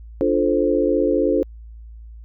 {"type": "chord", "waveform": "sine", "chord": "D minor seventh", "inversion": "none", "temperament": "equal", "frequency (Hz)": [293.7, 349.2, 440, 523.3], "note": ["D4", "F4", "A4", "C5"], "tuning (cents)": [0, 0, 0, 0], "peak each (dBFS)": -21, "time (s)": [0.21, 1.43], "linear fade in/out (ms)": 0, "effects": ["added 56 Hz sine -36 dBFS peak until 2.24 s"]}